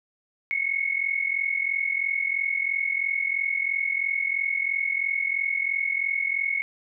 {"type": "tone pair together", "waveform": "sine", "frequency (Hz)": [2174, 2217], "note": ["C#7", "C#7"], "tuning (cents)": [-34, 0], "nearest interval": "unison", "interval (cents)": 34, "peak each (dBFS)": -26, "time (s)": [0.51, 6.62], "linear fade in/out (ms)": 0, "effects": []}